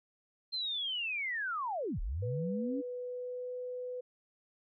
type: linear two-way sweep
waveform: sine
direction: down then up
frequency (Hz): 4186 to 30.15 to 290.3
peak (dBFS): -33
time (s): 0.52-2.82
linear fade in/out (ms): 20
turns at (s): 2
type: tone with pitch glide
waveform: sine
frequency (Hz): 493.9 to 498.8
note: B4 to B4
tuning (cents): 0 to +17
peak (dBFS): -37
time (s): 2.22-4.01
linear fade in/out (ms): 10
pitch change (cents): +17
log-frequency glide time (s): 2.84-3.53
effects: none